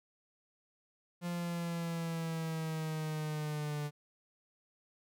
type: linear sweep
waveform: 45% pulse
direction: down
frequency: 174.7 to 146.83 Hz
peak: -35 dBFS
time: 1.21-3.91 s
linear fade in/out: 50 ms
effects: none